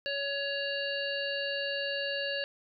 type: harmonic tone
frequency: 560 Hz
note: C#5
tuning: 18 cents sharp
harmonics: 1 / 3 / 5 / 7 / 8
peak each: -35 / -36 / -36 / -43 / -40 dBFS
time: 0.06-2.44 s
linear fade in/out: 0 ms
effects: none